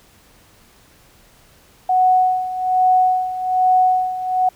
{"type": "tone with tremolo", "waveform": "sine", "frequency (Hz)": 740, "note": "F#5", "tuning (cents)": 0, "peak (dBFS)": -10, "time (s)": [1.89, 4.49], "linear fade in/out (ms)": 5, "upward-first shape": "sine", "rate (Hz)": 1.2, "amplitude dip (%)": 75, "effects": ["pink hiss -51 dBFS RMS until 4.55 s"]}